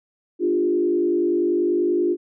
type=tone with frequency modulation; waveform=sine; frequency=349.2 Hz; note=F4; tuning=in tune; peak=-17 dBFS; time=0.39-2.17 s; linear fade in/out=50 ms; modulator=50.4 Hz; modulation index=0.92; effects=none